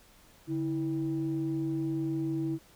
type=tone pair together; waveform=sine; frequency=143.2 / 324.8 Hz; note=D3 / E4; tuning=-43 / -26 cents; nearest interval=octave + major second; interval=1417 cents; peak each=-33 / -29 dBFS; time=0.47-2.59 s; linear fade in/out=50 ms; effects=tanh soft clip ceiling -23 dBFS + pink hiss -59 dBFS RMS until 2.75 s